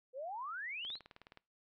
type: exponential sweep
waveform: sine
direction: up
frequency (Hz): 488.4 to 4400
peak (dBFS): -40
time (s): 0.13-0.99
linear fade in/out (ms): 50
type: click train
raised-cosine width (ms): 0.3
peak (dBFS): -37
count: 11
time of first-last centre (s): 0.85-1.374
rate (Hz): 19.1
effects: noise-tail reverb RT60 0.3 s tail -23 dB re dry